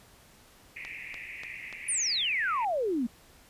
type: band-pass noise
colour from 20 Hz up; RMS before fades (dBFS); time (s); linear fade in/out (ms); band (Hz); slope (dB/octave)
white; -42; 0.76-2.65; 5; 1900 to 2600; 96
type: click train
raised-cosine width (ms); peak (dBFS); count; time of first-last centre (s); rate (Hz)
0.2; -24; 4; 0.85-1.727; 3.42
type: exponential sweep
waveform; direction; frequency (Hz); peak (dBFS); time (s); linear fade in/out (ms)
sine; down; 10000 to 220; -26; 1.88-3.07; 10
effects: pink hiss -57 dBFS RMS until 3.49 s + resampled to 32000 Hz